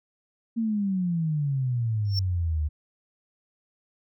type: exponential sweep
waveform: sine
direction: down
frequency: 232.8 to 73.42 Hz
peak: -23 dBFS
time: 0.56-2.69 s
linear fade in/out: 20 ms
type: tone with exponential growth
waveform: triangle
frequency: 5430 Hz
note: F8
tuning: 50 cents flat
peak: -22 dBFS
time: 2.05-2.19 s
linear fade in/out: 1 ms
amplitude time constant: 30 ms
effects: none